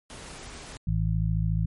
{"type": "noise", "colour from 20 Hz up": "pink", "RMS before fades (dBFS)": -42, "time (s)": [0.1, 0.77], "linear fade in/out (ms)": 0}
{"type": "harmonic tone", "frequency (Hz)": 54, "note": "A1", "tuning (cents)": -32, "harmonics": [1, 2, 3], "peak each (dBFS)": [-27, -27, -27], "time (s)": [0.87, 1.66], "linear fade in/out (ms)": 5}
{"effects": ["MP3 48 kbps"]}